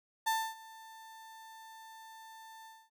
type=tone with ADSR envelope; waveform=35% pulse; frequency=890 Hz; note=A5; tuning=20 cents sharp; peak=-26 dBFS; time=0.26-2.9 s; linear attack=15 ms; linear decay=270 ms; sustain=-22 dB; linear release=240 ms; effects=none